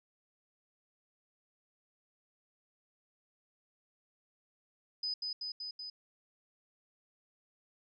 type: tone with echo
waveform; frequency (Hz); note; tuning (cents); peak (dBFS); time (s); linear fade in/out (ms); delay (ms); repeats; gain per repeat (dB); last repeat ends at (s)
sine; 5000; D#8; +8; -33; 5.03-5.14; 5; 190; 4; -2; 5.9
effects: none